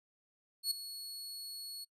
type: tone with ADSR envelope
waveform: sawtooth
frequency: 4366 Hz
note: C#8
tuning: 27 cents flat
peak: -26 dBFS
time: 0.63-1.85 s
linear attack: 81 ms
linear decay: 5 ms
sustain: -14 dB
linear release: 17 ms
effects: noise-tail reverb RT60 0.1 s tail -26 dB re dry + resampled to 32000 Hz